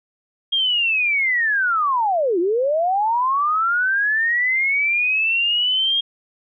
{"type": "linear two-way sweep", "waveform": "sine", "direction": "down then up", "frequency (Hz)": [3254, 329.6, 3254], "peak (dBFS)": -16, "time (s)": [0.52, 6.01], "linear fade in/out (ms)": 10, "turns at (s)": 2.39, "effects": []}